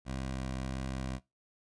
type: tone with vibrato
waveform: 15% pulse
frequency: 65.41 Hz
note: C2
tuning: in tune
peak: -29 dBFS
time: 0.05-1.2 s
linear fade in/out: 50 ms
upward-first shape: sine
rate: 1.6 Hz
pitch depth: 10 cents each way
effects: noise-tail reverb RT60 0.2 s tail -20 dB re dry + resampled to 22050 Hz